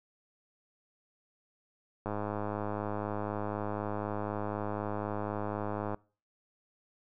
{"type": "click train", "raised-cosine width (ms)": 1, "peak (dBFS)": -21, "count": 405, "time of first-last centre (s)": [2.06, 5.945], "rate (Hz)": 104, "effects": ["noise-tail reverb RT60 0.4 s tail -25 dB re dry"]}